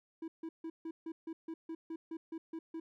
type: tone bursts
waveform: triangle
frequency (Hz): 325.9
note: E4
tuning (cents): -20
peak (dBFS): -37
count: 13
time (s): 0.22-2.8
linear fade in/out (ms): 5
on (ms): 60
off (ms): 150
effects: none